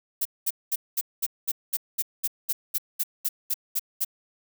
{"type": "noise bursts", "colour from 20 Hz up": "violet", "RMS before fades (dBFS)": -25, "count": 16, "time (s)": [0.21, 4.048], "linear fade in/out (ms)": 10, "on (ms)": 43, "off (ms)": 210, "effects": []}